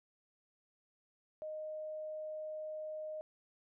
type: tone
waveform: sine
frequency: 619 Hz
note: D#5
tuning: 9 cents flat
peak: -40 dBFS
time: 1.42-3.21 s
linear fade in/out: 0 ms
effects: none